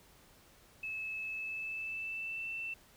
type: tone with pitch glide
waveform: sine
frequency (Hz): 2600 to 2673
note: E7 to E7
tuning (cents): -24 to +23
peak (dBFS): -37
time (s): 0.83-2.74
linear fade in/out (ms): 5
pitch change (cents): +47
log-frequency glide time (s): 1.28-2.5
effects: pink hiss -62 dBFS RMS until 2.96 s